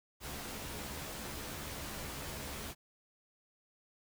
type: noise with comb filter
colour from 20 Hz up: pink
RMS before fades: -43 dBFS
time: 0.2-2.75 s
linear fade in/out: 50 ms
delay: 14 ms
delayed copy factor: +0.6
effects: none